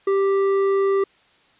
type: tone with hard clipping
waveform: sine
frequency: 392 Hz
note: G4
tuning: in tune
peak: -18 dBFS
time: 0.07-1.04 s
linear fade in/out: 5 ms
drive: 8 dB
effects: white hiss -57 dBFS RMS until 1.59 s + resampled to 8000 Hz